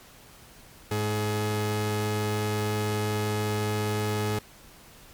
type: tone pair together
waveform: sawtooth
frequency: 105.7 / 211.4 Hz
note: G#2 / G#3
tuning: +31 / +31 cents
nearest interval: octave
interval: 1200 cents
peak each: -23 dBFS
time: 0.91-4.39 s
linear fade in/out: 5 ms
effects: pink hiss -51 dBFS RMS until 5.13 s + MP3 96 kbps